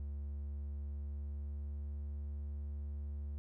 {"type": "tone with pitch glide", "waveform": "triangle", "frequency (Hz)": [71.6, 72.26], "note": ["D2", "D2"], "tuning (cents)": [-43, -27], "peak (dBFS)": -37, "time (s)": [0, 3.38], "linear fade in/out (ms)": 0, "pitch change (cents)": 16, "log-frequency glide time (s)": [0.84, 1.95], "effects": []}